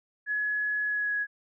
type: tone with pitch glide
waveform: sine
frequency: 1692 to 1671.6 Hz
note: G#6 to G#6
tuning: +32 to +11 cents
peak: -26 dBFS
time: 0.26-1.27 s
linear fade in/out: 50 ms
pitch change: -21 cents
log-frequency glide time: 0.85-1.13 s
effects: none